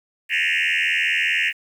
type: tone with frequency modulation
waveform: sine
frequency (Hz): 2300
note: D7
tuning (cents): -37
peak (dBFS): -16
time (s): 0.29-1.53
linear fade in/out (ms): 50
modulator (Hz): 84.6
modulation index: 6.7
effects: tanh soft clip ceiling -15 dBFS + 8-bit